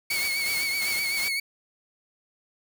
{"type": "tone with vibrato", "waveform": "30% pulse", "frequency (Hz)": 2217, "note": "C#7", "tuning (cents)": 0, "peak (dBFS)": -23, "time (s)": [0.1, 1.4], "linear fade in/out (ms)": 5, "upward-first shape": "triangle", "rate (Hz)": 7.9, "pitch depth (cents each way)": 59}
{"type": "noise with tremolo", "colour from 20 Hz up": "white", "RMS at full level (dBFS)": -33, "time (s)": [0.1, 1.29], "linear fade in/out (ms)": 10, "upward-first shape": "square", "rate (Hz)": 2.8, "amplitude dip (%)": 40}
{"effects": []}